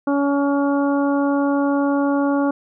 harmonic tone, 282 Hz, C#4, 30 cents sharp, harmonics 1 / 2 / 3 / 4 / 5, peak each -17 / -23 / -27 / -29 / -31 dBFS, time 0.07-2.51 s, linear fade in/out 5 ms, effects none

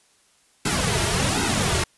pink noise with flanger, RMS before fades -22 dBFS, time 0.65-1.84 s, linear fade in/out 5 ms, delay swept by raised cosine 1.7 to 4 ms, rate 1.3 Hz, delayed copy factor -0.85, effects white hiss -60 dBFS RMS until 1.97 s + resampled to 24000 Hz

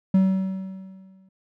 triangle tone with exponential decay, 190.2 Hz, F#3, 48 cents sharp, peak -11 dBFS, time 0.14-1.29 s, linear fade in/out 5 ms, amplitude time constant 250 ms, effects none

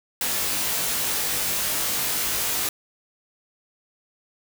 white noise with comb filter, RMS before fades -25 dBFS, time 0.21-2.69 s, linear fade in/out 2 ms, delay 20 ms, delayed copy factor +0.85, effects none

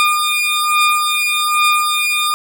20% pulse beating tone pair, 1212 / 1213.2 Hz, D#6 / D#6, -46 / -44 cents, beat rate 1.2 Hz, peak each -11 dBFS, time 0-2.34 s, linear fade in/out 0 ms, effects none

